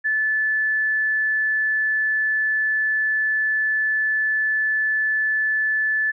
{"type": "tone", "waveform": "sine", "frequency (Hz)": 1740, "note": "A6", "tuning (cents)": -20, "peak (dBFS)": -18, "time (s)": [0.04, 6.12], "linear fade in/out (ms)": 20, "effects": []}